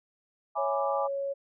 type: chord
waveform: sine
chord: E dominant seventh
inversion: none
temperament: equal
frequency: 659.3 / 830.6 / 987.8 / 1174.7 Hz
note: E5 / G#5 / B5 / D6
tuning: 0 / 0 / 0 / 0 cents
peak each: -35 / -31 / -37 / -33 dBFS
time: 0.55-1.08 s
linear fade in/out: 20 ms
type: tone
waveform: sine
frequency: 554.4 Hz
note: C#5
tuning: in tune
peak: -29 dBFS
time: 0.57-1.34 s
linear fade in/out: 20 ms
effects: none